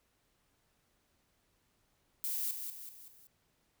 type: noise with echo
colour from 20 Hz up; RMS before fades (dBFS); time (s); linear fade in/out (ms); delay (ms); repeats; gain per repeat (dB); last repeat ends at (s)
violet; -36; 2.24-2.51; 0; 190; 4; -6; 3.27
effects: pink hiss -75 dBFS RMS until 3.8 s